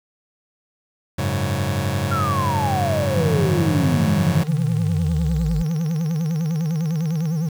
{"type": "chord", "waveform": "sawtooth", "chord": "F# suspended second", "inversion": "none", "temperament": "just", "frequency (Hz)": [92.5, 104.06, 138.75], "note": ["F#2", "G#2", "C#3"], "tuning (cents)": [0, 4, 2], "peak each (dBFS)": -20, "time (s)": [1.18, 4.44], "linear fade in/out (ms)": 10}
{"type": "exponential sweep", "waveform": "sine", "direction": "down", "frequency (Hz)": [1396.9, 49.48], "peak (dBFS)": -21, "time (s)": [2.11, 5.63], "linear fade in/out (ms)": 10}
{"type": "tone with vibrato", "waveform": "triangle", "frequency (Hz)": 160.3, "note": "E3", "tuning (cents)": -48, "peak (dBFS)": -17, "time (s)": [3.17, 7.49], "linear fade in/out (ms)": 5, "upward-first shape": "sine", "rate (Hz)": 9.9, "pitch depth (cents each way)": 130}
{"type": "click train", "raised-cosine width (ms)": 0.2, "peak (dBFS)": -21, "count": 58, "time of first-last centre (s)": [4.42, 7.256], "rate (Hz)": 20.1}
{"effects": ["7-bit"]}